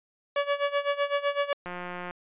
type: tone with tremolo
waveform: sawtooth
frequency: 570 Hz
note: C#5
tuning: 48 cents sharp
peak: -18 dBFS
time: 0.36-1.53 s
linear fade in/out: 2 ms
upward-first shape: sine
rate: 7.9 Hz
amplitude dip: 85%
type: click train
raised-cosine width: 0.5 ms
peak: -22 dBFS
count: 81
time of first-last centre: 1.66-2.109 s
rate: 178 Hz
effects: resampled to 8000 Hz